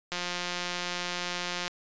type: click train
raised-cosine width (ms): 0.2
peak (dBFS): -15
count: 277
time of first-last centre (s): 0.12-1.679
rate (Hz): 177
effects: resampled to 16000 Hz